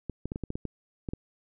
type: clicks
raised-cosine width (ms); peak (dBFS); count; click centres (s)
3; -20; 10; 0.097 / 0.256 / 0.319 / 0.359 / 0.437 / 0.504 / 0.555 / 0.653 / 1.088 / 1.135
effects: none